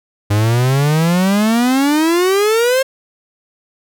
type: exponential sweep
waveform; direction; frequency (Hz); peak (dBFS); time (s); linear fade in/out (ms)
45% pulse; up; 101.1 to 540; -11; 0.3-2.83; 10
effects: none